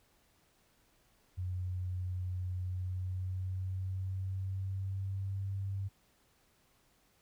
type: tone with pitch glide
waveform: sine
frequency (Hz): 91.2 to 97.75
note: F#2 to G2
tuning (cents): -24 to -4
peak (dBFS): -34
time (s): 1.37-5.89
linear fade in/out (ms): 20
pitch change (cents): +120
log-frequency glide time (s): 2.59-5.47
effects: pink hiss -70 dBFS RMS until 7.21 s